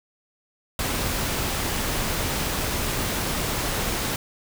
pink noise, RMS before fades -26 dBFS, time 0.79-4.16 s, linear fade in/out 2 ms, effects none

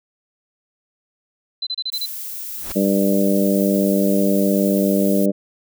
sine tone bursts, 4043 Hz, B7, 40 cents sharp, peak -21 dBFS, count 6, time 1.62-2.058 s, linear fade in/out 5 ms, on 48 ms, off 30 ms
violet noise, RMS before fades -30 dBFS, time 1.92-5.26 s, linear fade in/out 5 ms
pink noise with exponential growth, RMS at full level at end -28 dBFS, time 2.5-2.72 s, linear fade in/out 1 ms, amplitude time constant 46 ms
harmonic tone, 99 Hz, G2, 18 cents sharp, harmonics 2 / 3 / 4 / 5 / 6, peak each -17 / -21 / -25 / -24 / -22 dBFS, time 2.75-5.32 s, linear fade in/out 20 ms
effects none

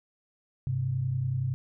sine tone pair together, 100.18 / 130.81 Hz, G2 / C3, +38 / 0 cents, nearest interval perfect fourth, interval 462 cents, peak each -33 / -27 dBFS, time 0.67-1.54 s, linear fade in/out 0 ms, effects none

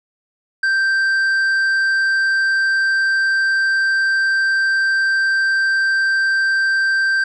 sine tone with tanh clipping, 1568 Hz, G6, in tune, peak -15 dBFS, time 0.63-7.24 s, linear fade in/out 5 ms, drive 6 dB, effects none

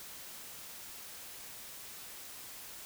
silence, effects white hiss -48 dBFS RMS until 2.85 s

